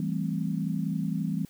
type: chord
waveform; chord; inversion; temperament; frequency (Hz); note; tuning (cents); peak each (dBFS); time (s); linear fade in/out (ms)
sine; A minor seventh; second; equal; 164.81 / 196 / 220 / 261.6; E3 / G3 / A3 / C4; 0 / 0 / 0 / 0; -30 / -31 / -35 / -35; 0-1.45; 2
effects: white hiss -59 dBFS RMS until 1.49 s